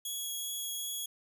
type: tone with vibrato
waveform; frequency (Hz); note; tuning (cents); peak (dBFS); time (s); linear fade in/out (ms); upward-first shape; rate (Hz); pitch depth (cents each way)
10% pulse; 3338; G#7; +8; -28; 0.05-1.06; 5; triangle; 2.6; 9
effects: none